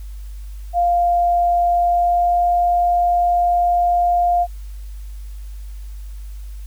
sine tone with pitch glide, 698.5 to 702.5 Hz, F5 to F5, 0 to +10 cents, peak -13 dBFS, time 0.73-4.47 s, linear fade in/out 50 ms, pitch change +10 cents, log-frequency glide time 1.67-2.43 s, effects added 50 Hz sine -29 dBFS peak until 6.66 s + white hiss -52 dBFS RMS until 6.66 s

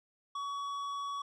triangle tone with tanh clipping, 1128 Hz, C#6, 30 cents sharp, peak -37 dBFS, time 0.35-1.22 s, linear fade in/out 5 ms, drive 14 dB, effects none

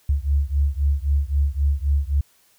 sine beating tone pair, 69.3 / 73.1 Hz, C#2 / D2, 0 / -7 cents, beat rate 3.8 Hz, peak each -20 / -21 dBFS, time 0.09-2.21 s, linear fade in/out 5 ms, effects white hiss -59 dBFS RMS until 2.58 s

